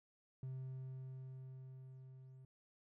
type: tone with level ramp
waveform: triangle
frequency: 130.81 Hz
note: C3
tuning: in tune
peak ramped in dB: -40 to -54 dBFS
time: 0.43-2.45 s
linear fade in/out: 2 ms
effects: tanh soft clip ceiling -36 dBFS